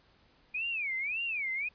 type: tone with vibrato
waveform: sine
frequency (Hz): 2400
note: D7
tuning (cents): +37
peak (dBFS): -31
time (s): 0.54-1.69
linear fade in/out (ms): 10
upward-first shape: sine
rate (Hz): 1.8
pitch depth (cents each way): 260
effects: pink hiss -65 dBFS RMS until 1.74 s + resampled to 11025 Hz